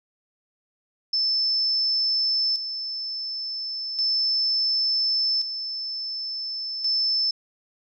sine tone with tremolo, 5274 Hz, E8, in tune, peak -20 dBFS, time 1.13-7.31 s, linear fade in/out 5 ms, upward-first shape square, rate 0.35 Hz, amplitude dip 60%, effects none

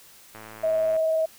click train, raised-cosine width 0.5 ms, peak -27 dBFS, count 68, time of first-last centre 0.35-0.965 s, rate 109 Hz
sine tone with vibrato, 640 Hz, D#5, 49 cents sharp, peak -20 dBFS, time 0.63-1.26 s, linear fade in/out 10 ms, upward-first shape square, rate 20 Hz, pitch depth 15 cents each way
effects white hiss -51 dBFS RMS until 1.38 s

